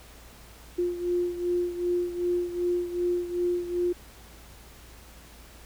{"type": "beating tone pair", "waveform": "sine", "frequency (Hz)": [352, 354.6], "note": ["F4", "F4"], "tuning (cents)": [14, 26], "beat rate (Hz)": 2.6, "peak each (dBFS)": [-26, -31], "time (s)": [0.78, 3.93], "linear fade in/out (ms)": 10, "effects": ["added 57 Hz sine -50 dBFS peak until 5.65 s", "pink hiss -51 dBFS RMS until 5.65 s"]}